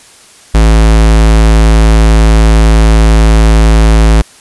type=tone; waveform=square; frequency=54.5 Hz; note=A1; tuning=16 cents flat; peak=-3 dBFS; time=0.54-4.22 s; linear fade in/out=10 ms; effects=white hiss -38 dBFS RMS until 4.4 s + resampled to 24000 Hz